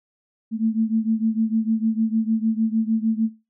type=beating tone pair; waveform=sine; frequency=220.2 / 226.8 Hz; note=A3 / A#3; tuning=+2 / -47 cents; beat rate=6.6 Hz; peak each=-21 / -22 dBFS; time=0.51-3.3 s; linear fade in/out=50 ms; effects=noise-tail reverb RT60 0.3 s tail -22 dB re dry